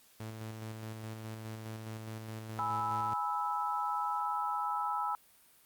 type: tone with tremolo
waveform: sawtooth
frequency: 110 Hz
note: A2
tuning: in tune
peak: -36 dBFS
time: 0.2-3.14 s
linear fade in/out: 5 ms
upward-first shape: square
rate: 4.8 Hz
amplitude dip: 30%
type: chord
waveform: sine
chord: E major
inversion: first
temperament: equal with one note detuned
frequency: 830.6 / 987.8 / 1309.4 Hz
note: G#5 / B5 / E6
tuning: 0 / 0 / -12 cents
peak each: -36 / -36 / -35 dBFS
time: 2.59-5.15 s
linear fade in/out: 0 ms
effects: white hiss -63 dBFS RMS until 5.65 s + Opus 48 kbps